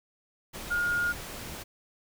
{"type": "tone in noise", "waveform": "sine", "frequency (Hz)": 1425, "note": "F6", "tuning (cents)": 34, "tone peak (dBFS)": -25, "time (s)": [0.7, 1.13], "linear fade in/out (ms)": 20, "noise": "pink", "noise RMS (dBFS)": -40, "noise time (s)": [0.53, 1.64], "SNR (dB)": 12, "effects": []}